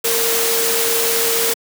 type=tone in noise; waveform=sine; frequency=460 Hz; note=A#4; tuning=23 cents flat; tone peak=-21 dBFS; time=0.04-1.54 s; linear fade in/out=10 ms; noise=white; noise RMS=-18 dBFS; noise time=0.04-1.54 s; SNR=-6 dB; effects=high-pass 200 Hz 12 dB/octave